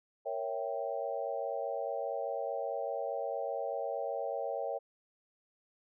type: chord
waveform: sine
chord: A# diminished seventh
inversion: none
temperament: equal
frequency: 466.2 / 554.4 / 659.3 / 784 Hz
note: A#4 / C#5 / E5 / G5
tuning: 0 / 0 / 0 / 0 cents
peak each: -40 / -37 / -39 / -40 dBFS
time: 0.25-4.79 s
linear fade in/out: 20 ms
effects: none